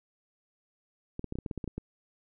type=clicks; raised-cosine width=3 ms; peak=-22 dBFS; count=11; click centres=1.194 / 1.243 / 1.324 / 1.355 / 1.387 / 1.462 / 1.512 / 1.577 / 1.642 / 1.677 / 1.78 s; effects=none